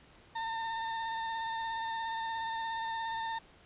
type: tone with vibrato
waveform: 35% pulse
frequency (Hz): 904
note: A5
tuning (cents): +47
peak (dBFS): -32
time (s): 0.35-3.39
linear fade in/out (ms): 10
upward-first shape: square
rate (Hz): 17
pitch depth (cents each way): 14
effects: pink hiss -59 dBFS RMS until 3.65 s + resampled to 8000 Hz